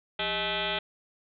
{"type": "tone with frequency modulation", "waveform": "sine", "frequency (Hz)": 1975.5, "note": "B6", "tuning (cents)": 0, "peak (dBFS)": -27, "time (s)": [0.19, 0.79], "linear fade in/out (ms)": 5, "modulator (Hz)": 225, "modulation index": 7.3, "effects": []}